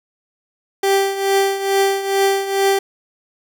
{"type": "tone with tremolo", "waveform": "30% pulse", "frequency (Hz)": 392, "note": "G4", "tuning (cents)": 0, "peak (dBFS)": -9, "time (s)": [0.83, 2.79], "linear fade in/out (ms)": 5, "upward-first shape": "triangle", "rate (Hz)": 2.3, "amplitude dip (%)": 75, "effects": []}